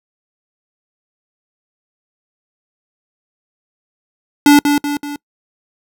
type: tone with echo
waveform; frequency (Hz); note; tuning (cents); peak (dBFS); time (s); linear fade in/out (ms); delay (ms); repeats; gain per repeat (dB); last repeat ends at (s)
square; 289.8; D4; -23; -5; 4.46-4.59; 2; 190; 3; -6; 5.16
effects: noise-tail reverb RT60 0.1 s tail -25 dB re dry